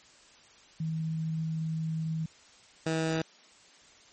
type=tone pair in turn; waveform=sine / 15% pulse; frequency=160 / 160.85 Hz; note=D#3 / E3; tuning=+49 / -42 cents; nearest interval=unison; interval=9 cents; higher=second; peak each=-29 / -21 dBFS; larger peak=second; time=0.8-2.26 / 2.86-3.22 s; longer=first; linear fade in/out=5 ms; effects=white hiss -57 dBFS RMS until 4.12 s + MP3 32 kbps